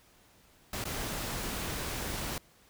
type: noise with dropouts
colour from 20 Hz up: pink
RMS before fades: -36 dBFS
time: 0.73-2.38 s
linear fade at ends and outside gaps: 2 ms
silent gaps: 0.841-0.853 s
effects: pink hiss -62 dBFS RMS until 2.69 s